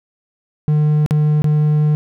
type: tone with dropouts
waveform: triangle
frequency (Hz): 150.9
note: D3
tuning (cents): +47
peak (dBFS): -9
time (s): 0.68-1.95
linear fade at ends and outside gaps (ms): 0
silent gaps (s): 1.062-1.109 / 1.42-1.443
effects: none